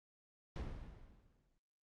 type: noise with exponential decay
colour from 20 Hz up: brown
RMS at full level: -40 dBFS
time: 0.56-1.58 s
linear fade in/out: 0 ms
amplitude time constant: 220 ms
effects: low-pass 5000 Hz 12 dB/octave + Opus 48 kbps

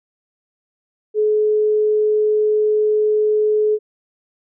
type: tone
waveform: sine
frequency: 426.1 Hz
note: G#4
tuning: 44 cents sharp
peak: -13 dBFS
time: 1.14-3.79 s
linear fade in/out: 50 ms
effects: none

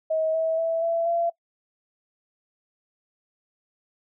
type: tone with pitch steps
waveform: sine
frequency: 636 / 646.7 / 657.7 / 668.8 / 680.1 Hz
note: D#5 / E5 / E5 / E5 / F5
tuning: +38 / -33 / -4 / +25 / -46 cents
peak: -21 dBFS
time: 0.1-1.3 s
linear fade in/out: 10 ms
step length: 240 ms
effects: noise-tail reverb RT60 0.1 s tail -20 dB re dry

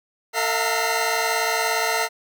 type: tone cluster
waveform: 20% pulse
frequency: 449.9 / 655 / 712 / 917 / 2064 Hz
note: A4 / E5 / F5 / A#5 / C7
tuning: +39 / -11 / +33 / -29 / -24 cents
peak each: -22 dBFS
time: 0.33-2.09 s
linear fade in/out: 50 ms
effects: none

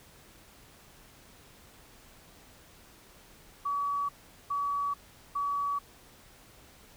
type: tone bursts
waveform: sine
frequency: 1138 Hz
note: C#6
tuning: 45 cents sharp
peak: -28 dBFS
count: 3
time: 3.65-5.79 s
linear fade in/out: 10 ms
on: 440 ms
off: 410 ms
effects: pink hiss -56 dBFS RMS until 6.96 s

